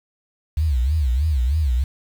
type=tone with vibrato; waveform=sine; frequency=69.5 Hz; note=C#2; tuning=5 cents sharp; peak=-16 dBFS; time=0.57-1.84 s; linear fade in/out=5 ms; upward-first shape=sine; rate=3.2 Hz; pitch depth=250 cents each way; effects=7-bit